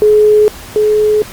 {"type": "tone pair in turn", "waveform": "sine", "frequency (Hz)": [423.5, 425.1], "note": ["G#4", "G#4"], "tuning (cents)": [34, 40], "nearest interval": "unison", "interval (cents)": 6, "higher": "second", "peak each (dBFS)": [-4, -7], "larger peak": "first", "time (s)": [[0.02, 0.48], [0.76, 1.22]], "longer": "neither", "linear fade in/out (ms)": 0, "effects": ["pink hiss -31 dBFS RMS until 1.32 s", "Opus 32 kbps"]}